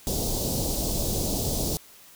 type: band-stop noise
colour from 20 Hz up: pink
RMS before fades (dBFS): -27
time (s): 0.07-1.77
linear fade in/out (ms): 0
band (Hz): 690 to 4200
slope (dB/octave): 24
effects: white hiss -51 dBFS RMS until 2.15 s